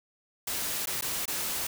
white noise with dropouts, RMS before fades -32 dBFS, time 0.47-1.67 s, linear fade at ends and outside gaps 5 ms, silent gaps 0.858-0.871 / 1.011-1.022 / 1.256-1.278 s, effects none

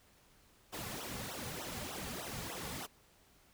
pink noise with flanger, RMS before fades -43 dBFS, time 0.72-2.87 s, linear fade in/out 20 ms, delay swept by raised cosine 0.43 to 3.23 ms, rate 3.3 Hz, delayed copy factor -1, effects pink hiss -66 dBFS RMS until 3.53 s

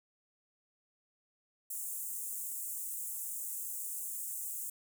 pink high-pass noise, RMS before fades -40 dBFS, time 1.7-4.7 s, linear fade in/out 5 ms, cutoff 7400 Hz, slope 48 dB/octave, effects none

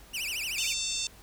sawtooth tone with vibrato, 2637 Hz, E7, in tune, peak -28 dBFS, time 0.13-0.74 s, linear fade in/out 20 ms, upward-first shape triangle, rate 13 Hz, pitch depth 270 cents each way
click train, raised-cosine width 0.2 ms, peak -34 dBFS, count 58, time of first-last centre 0.17-0.674 s, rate 113 Hz
harmonic tone, 897 Hz, A5, 33 cents sharp, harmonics 3 / 4 / 5 / 6 / 7 / 8 / 9, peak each -39 / -35 / -38 / -38 / -37 / -37 / -39 dBFS, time 0.58-1.07 s, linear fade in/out 2 ms
effects added 50 Hz sine -54 dBFS peak until 1.22 s + pink hiss -54 dBFS RMS until 1.22 s

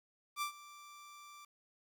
sawtooth tone with ADSR envelope, 1174.7 Hz, D6, in tune, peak -30 dBFS, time 0.36-1.45 s, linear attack 57 ms, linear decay 100 ms, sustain -19 dB, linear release 5 ms, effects 11-bit

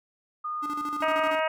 sine tone, 1224 Hz, D#6, 29 cents flat, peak -29 dBFS, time 0.44-1.31 s, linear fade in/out 10 ms
square tone with tremolo, 293.7 Hz, D4, in tune, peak -34 dBFS, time 0.62-1.4 s, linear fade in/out 20 ms, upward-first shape square, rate 13 Hz, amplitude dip 70%
harmonic tone, 315.9 Hz, D#4, 26 cents sharp, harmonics 2 / 3 / 4 / 5 / 6 / 7 / 8 / 9, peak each -26 / -30 / -32 / -34 / -36 / -37 / -38 / -39 dBFS, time 1.02-1.48 s, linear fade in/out 5 ms
effects none

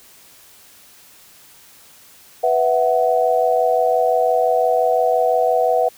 sine chord, B suspended fourth, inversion none, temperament equal with one note detuned, 493.9 / 659.3 / 745.1 Hz, B4 / E5 / F#5, 0 / 0 / +12 cents, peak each -18 dBFS, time 2.43-5.89 s, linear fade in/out 10 ms, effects white hiss -47 dBFS RMS until 5.97 s

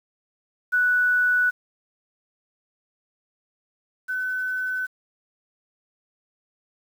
sine tone pair in turn, 1480 / 1510.2 Hz, F#6 / F#6, 0 / +35 cents, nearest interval unison, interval 35 cents, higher second, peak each -17 / -24 dBFS, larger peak first, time 0.72-1.51 / 4.08-4.87 s, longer neither, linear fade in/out 20 ms, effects 8-bit

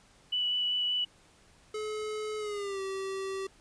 sine tone with vibrato, 2960 Hz, F#7, in tune, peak -27 dBFS, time 0.32-1.05 s, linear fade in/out 10 ms, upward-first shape sine, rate 5.2 Hz, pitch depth 10 cents each way
square tone with pitch glide, 428.4 to 386.1 Hz, A4 to G4, -46 to -26 cents, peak -34 dBFS, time 1.74-3.47 s, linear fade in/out 5 ms, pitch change -180 cents, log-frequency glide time 2.38-2.81 s
effects pink hiss -61 dBFS RMS until 3.6 s + resampled to 22050 Hz

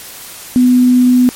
sine tone, 249.6 Hz, B3, 19 cents sharp, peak -5 dBFS, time 0.56-1.29 s, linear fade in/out 0 ms, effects white hiss -31 dBFS RMS until 1.35 s + MP3 64 kbps

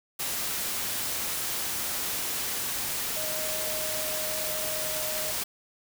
sine tone in noise, 622.3 Hz, D#5, in tune, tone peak -36 dBFS, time 3.16-5.32 s, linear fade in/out 10 ms, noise white, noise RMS -31 dBFS, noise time 0.19-5.44 s, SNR -8 dB, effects none

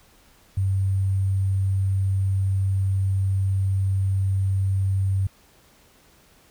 sine tone with sample-and-hold, 96.4 Hz, G2, 28 cents flat, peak -19 dBFS, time 0.57-5.27 s, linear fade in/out 5 ms, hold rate 8820 Hz, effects pink hiss -56 dBFS RMS until 6.5 s

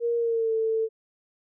sine tone with pitch glide, 469.9 to 445.3 Hz, A#4 to A4, +14 to +21 cents, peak -22 dBFS, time 0-0.89 s, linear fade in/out 50 ms, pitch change -93 cents, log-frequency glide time 0.17-0.53 s, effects none

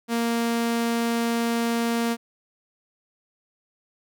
sawtooth tone, 232.8 Hz, A#3, 2 cents flat, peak -18 dBFS, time 0.08-2.17 s, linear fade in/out 50 ms, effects none

